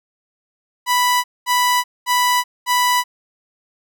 sawtooth tone bursts, 987.8 Hz, B5, in tune, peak -10 dBFS, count 4, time 0.86-3.04 s, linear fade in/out 50 ms, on 380 ms, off 220 ms, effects none

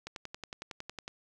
click train, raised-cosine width 0.2 ms, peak -23 dBFS, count 12, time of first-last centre 0.07-1.079 s, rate 10.9 Hz, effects none

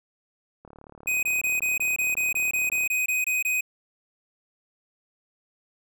click train, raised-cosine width 1 ms, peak -32 dBFS, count 82, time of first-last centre 0.65-2.863 s, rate 36.6 Hz
square tone bursts, 2505 Hz, D#7, 11 cents sharp, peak -23 dBFS, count 14, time 1.07-3.609 s, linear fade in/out 5 ms, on 160 ms, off 23 ms
effects none

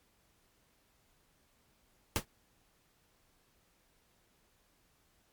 pink noise with exponential decay, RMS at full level -26 dBFS, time 2.16-2.25 s, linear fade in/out 0 ms, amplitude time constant 19 ms, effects pink hiss -71 dBFS RMS until 5.32 s + MP3 96 kbps

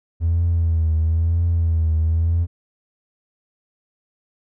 triangle tone with vibrato, 82.3 Hz, E2, 2 cents flat, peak -12 dBFS, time 0.2-2.47 s, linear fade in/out 50 ms, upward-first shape triangle, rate 1 Hz, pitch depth 70 cents each way, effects tanh soft clip ceiling -12 dBFS

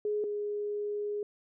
sine tone pair in turn, 419.1 / 414.3 Hz, G#4 / G#4, +16 / -4 cents, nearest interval unison, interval 20 cents, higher first, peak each -28 / -31 dBFS, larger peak first, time 0.05-0.24 / 0.24-1.23 s, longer second, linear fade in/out 2 ms, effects none

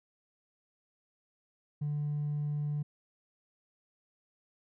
sine tone with hard clipping, 147.5 Hz, D3, 8 cents sharp, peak -31 dBFS, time 1.81-2.83 s, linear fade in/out 10 ms, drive 1 dB, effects none

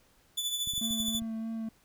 sawtooth tone with tremolo, 3476 Hz, A7, 22 cents flat, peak -25 dBFS, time 0.37-1.2 s, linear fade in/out 10 ms, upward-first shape triangle, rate 13 Hz, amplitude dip 60%
clicks, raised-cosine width 5 ms, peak -33 dBFS, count 8, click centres 0.674 / 0.736 / 0.779 / 0.908 / 1.003 / 1.084 / 1.151 / 1.22 s
triangle tone with vibrato, 224.1 Hz, A3, 32 cents sharp, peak -31 dBFS, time 0.81-1.69 s, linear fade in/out 5 ms, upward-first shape sine, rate 3.2 Hz, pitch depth 13 cents each way
effects pink hiss -65 dBFS RMS until 1.84 s

